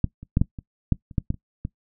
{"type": "clicks", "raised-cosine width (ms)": 5, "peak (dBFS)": [-7, -26, -6, -6, -22, -6, -29, -9, -11, -25, -16], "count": 11, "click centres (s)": [0.043, 0.23, 0.371, 0.415, 0.588, 0.923, 1.112, 1.182, 1.304, 1.343, 1.651], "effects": ["noise-tail reverb RT60 0.1 s tail -20 dB re dry"]}